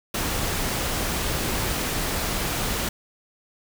pink noise, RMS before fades -26 dBFS, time 0.14-2.89 s, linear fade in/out 5 ms, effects none

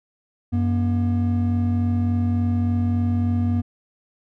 triangle tone pair together, 94.26 / 239.3 Hz, F#2 / A#3, +33 / +46 cents, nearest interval octave + major third, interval 1613 cents, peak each -18 / -20 dBFS, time 0.52-3.62 s, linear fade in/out 20 ms, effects none

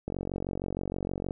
click train, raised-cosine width 2 ms, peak -19 dBFS, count 58, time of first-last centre 0.08-1.308 s, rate 46.4 Hz, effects none

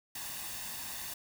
white noise with comb filter, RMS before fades -41 dBFS, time 0.15-1.14 s, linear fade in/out 5 ms, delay 1.1 ms, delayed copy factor +0.55, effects none

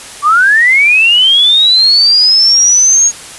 sine linear sweep, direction up, 1125 to 6645 Hz, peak -4 dBFS, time 0.22-3.12 s, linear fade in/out 50 ms, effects white hiss -29 dBFS RMS until 3.38 s + resampled to 24000 Hz

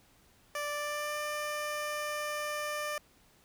15% pulse tone with pitch glide, 587.3 to 596.5 Hz, D5 to D5, 0 to +27 cents, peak -27 dBFS, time 0.55-2.98 s, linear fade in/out 2 ms, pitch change +27 cents, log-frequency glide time 0.71-1.19 s, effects pink hiss -64 dBFS RMS until 3.44 s

